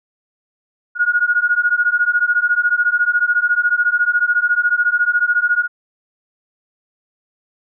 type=beating tone pair; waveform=sine; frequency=1435 / 1449 Hz; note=F6 / F#6; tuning=+47 / -37 cents; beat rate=14 Hz; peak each=-16 dBFS; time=0.95-5.68 s; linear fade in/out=50 ms; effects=none